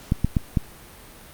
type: clicks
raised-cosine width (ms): 5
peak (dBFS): -6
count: 4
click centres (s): 0.121 / 0.246 / 0.368 / 0.572
effects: pink hiss -45 dBFS RMS until 1.33 s + Opus 48 kbps